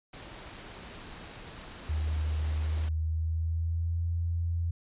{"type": "noise", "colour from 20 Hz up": "pink", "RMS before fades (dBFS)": -45, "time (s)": [0.13, 2.89], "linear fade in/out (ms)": 5}
{"type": "tone with pitch glide", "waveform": "sine", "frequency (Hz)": [77.1, 84.57], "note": ["D#2", "E2"], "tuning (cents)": [-15, 45], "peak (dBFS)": -27, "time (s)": [1.89, 4.71], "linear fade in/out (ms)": 5, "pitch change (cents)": 160, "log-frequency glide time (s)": [2.54, 4.04]}
{"effects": ["resampled to 8000 Hz"]}